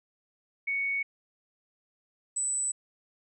sine tone pair in turn, 2225 / 7970 Hz, C#7 / B8, +6 / +15 cents, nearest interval octave + minor seventh, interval 2209 cents, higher second, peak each -27 dBFS, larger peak neither, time 0.67-1.03 / 2.36-2.72 s, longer neither, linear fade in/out 10 ms, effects none

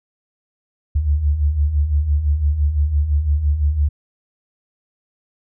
sine beating tone pair, 69.3 / 75.2 Hz, C#2 / D2, 0 / +42 cents, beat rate 5.9 Hz, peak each -22 / -15 dBFS, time 0.95-3.89 s, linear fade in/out 10 ms, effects none

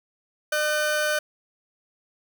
40% pulse tone pair together, 604 / 1514.1 Hz, D5 / F#6, +48 / +39 cents, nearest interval octave + major third, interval 1591 cents, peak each -24 dBFS, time 0.52-1.19 s, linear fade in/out 5 ms, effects none

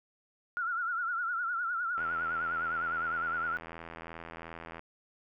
sine tone with vibrato, 1396.9 Hz, F6, in tune, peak -30 dBFS, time 0.57-3.57 s, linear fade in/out 0 ms, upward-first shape triangle, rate 9.8 Hz, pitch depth 110 cents each way
click train, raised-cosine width 0.5 ms, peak -28 dBFS, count 234, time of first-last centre 1.98-4.794 s, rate 82.8 Hz
effects none

